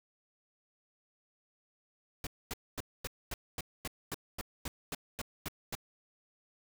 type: noise bursts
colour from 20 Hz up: pink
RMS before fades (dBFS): -38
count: 14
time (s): 2.24-5.752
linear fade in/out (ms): 2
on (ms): 28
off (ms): 240
effects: none